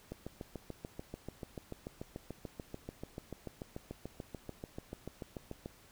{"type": "click train", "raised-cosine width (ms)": 2, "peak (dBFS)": -28, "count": 39, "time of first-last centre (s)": [0.12, 5.659], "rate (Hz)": 6.86, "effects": ["pink hiss -61 dBFS RMS until 5.91 s"]}